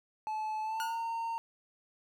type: tone with pitch glide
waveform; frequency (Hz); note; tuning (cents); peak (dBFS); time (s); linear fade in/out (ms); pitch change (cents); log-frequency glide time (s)
triangle; 865 to 916.4; A5 to A#5; -30 to -30; -31; 0.27-1.38; 0; +100; 0.62-0.93
type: tone with exponential decay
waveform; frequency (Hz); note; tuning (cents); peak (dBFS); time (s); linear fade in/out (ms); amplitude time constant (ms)
sawtooth; 1442; F#6; -45; -31; 0.8-1.14; 0; 73
effects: none